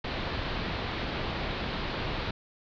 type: low-pass noise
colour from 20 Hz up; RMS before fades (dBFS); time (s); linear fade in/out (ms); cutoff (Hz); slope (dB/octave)
pink; -33; 0.04-2.31; 5; 4400; 48
effects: none